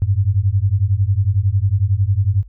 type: beating tone pair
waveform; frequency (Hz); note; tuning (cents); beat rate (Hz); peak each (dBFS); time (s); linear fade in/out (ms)
sine; 93.1 / 104.1; F#2 / G#2; +11 / +5; 11; -16; 0.02-2.43; 0
effects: added 50 Hz sine -37 dBFS peak until 2.48 s